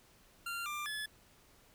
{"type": "tone with pitch steps", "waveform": "25% pulse", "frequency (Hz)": [1387, 1189, 1718], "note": ["F6", "D6", "A6"], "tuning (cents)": [-12, 21, -42], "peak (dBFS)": -34, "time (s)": [0.46, 1.06], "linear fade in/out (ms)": 5, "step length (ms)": 200, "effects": ["pink hiss -64 dBFS RMS until 1.74 s"]}